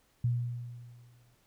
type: tone with exponential decay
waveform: sine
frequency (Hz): 120.5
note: B2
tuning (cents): -42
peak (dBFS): -24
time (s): 0.24-1.35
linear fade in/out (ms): 5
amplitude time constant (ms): 240
effects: pink hiss -69 dBFS RMS until 1.46 s